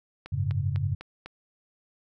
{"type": "click train", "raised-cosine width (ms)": 0.3, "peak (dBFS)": -24, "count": 5, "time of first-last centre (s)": [0.26, 1.26], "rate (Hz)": 4}
{"type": "chord", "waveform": "sine", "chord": "F# suspended second", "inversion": "none", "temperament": "equal", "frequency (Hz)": [92.5, 103.83, 138.59], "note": ["F#2", "G#2", "C#3"], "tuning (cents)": [0, 0, 0], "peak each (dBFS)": -29, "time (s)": [0.32, 0.95], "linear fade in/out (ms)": 10}
{"effects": []}